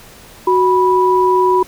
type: tone pair together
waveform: sine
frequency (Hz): 370 / 982.1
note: F#4 / B5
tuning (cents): 0 / -10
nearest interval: octave + perfect fourth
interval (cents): 1690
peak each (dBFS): -12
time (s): 0.47-1.63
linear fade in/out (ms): 5
effects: pink hiss -40 dBFS RMS until 1.67 s